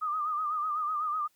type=tone with vibrato; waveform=sine; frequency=1224 Hz; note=D#6; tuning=29 cents flat; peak=-28 dBFS; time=0.01-1.28 s; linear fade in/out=20 ms; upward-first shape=sine; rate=8 Hz; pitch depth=69 cents each way; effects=white hiss -70 dBFS RMS until 1.35 s